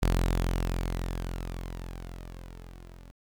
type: tone with level ramp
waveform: sawtooth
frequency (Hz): 43.65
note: F1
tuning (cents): 0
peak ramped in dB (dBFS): -18 to -43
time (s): 0.02-3.12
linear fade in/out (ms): 10
effects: 10-bit